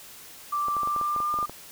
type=tone with pitch glide; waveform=sine; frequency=1174.7 to 1202.2 Hz; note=D6 to D6; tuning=0 to +40 cents; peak=-24 dBFS; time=0.52-1.46 s; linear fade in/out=10 ms; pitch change=+40 cents; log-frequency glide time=0.77-1.34 s
type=clicks; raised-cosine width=1 ms; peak=-23 dBFS; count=12; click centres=0.684 / 0.767 / 0.833 / 0.874 / 0.963 / 1.013 / 1.163 / 1.203 / 1.341 / 1.388 / 1.428 / 1.496 s
effects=white hiss -46 dBFS RMS until 1.71 s